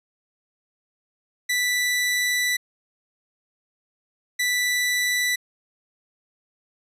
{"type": "tone pair in turn", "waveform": "sawtooth", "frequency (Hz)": [1975.5, 1975.5], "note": ["B6", "B6"], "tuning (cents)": [0, 0], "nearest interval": "unison", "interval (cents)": 0, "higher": "neither", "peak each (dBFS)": -17, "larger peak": "neither", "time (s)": [[1.49, 2.57], [4.39, 5.36]], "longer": "first", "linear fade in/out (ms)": 10, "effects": ["resampled to 32000 Hz"]}